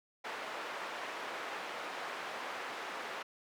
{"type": "band-pass noise", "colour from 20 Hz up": "white", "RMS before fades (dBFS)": -42, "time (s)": [0.24, 3.23], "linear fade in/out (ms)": 10, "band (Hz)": [420, 1700], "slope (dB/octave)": 12, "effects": []}